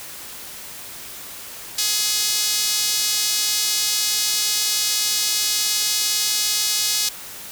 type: tone with high-pass filter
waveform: sawtooth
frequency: 420.2 Hz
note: G#4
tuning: 20 cents sharp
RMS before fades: -21 dBFS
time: 1.78-7.09 s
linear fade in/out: 5 ms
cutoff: 4700 Hz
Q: 1.5
effects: white hiss -36 dBFS RMS until 7.51 s